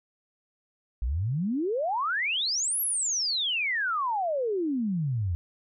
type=exponential two-way sweep; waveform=sine; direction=up then down; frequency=53.6 to 11840 to 81.7 Hz; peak=-25 dBFS; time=1.02-5.35 s; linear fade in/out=0 ms; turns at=2.81 s; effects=none